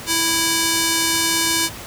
square tone with band-pass filter, 329.6 Hz, E4, in tune, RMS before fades -19 dBFS, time 0.06-1.7 s, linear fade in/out 50 ms, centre 7400 Hz, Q 0.64, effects pink hiss -34 dBFS RMS until 1.86 s + high-pass 60 Hz 12 dB/octave

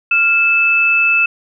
sine tone pair together, 1390.5 / 2625 Hz, F6 / E7, -8 / -8 cents, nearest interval major seventh, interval 1100 cents, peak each -19 / -10 dBFS, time 0.11-1.26 s, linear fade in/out 5 ms, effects none

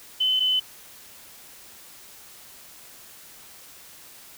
sine tone pair in turn, 3040 / 3028 Hz, F#7 / F#7, +46 / +39 cents, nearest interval unison, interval 7 cents, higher first, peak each -19 dBFS, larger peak neither, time 0.2-0.4 / 0.4-0.6 s, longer neither, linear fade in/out 10 ms, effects white hiss -47 dBFS RMS until 4.37 s

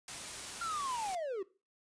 white noise, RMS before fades -43 dBFS, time 0.08-1.15 s, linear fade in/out 2 ms
triangle linear sweep, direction down, 1400 to 360 Hz, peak -33 dBFS, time 0.61-1.43 s, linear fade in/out 5 ms
effects noise-tail reverb RT60 0.3 s tail -17 dB re dry + resampled to 22050 Hz

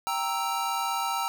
square chord, E diminished, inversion first, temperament equal, 784 / 932.3 / 1318.5 Hz, G5 / Bb5 / E6, 0 / 0 / 0 cents, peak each -33 / -31 / -32 dBFS, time 0.07-1.28 s, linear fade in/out 0 ms, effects none

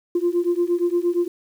sine beating tone pair, 344.4 / 353 Hz, F4 / F4, -24 / +19 cents, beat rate 8.6 Hz, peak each -20 dBFS, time 0.15-1.28 s, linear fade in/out 5 ms, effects tanh soft clip ceiling -12 dBFS + 8-bit

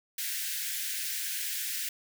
white high-pass noise, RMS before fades -34 dBFS, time 0.18-1.89 s, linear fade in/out 5 ms, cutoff 1500 Hz, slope 96 dB/octave, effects none

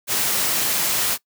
white noise, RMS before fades -21 dBFS, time 0.07-1.18 s, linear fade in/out 50 ms, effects noise-tail reverb RT60 0.1 s tail -21 dB re dry + high-pass 100 Hz 12 dB/octave

